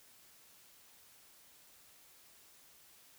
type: silence
effects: white hiss -62 dBFS RMS until 3.18 s